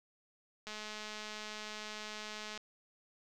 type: click train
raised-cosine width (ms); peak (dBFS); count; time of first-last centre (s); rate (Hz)
0.2; -27; 407; 0.67-2.576; 213
effects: none